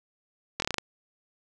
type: slowing click train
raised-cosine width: 0.2 ms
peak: -10 dBFS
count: 7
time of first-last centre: 0.6-0.783 s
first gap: 22 ms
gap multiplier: 1.13
effects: none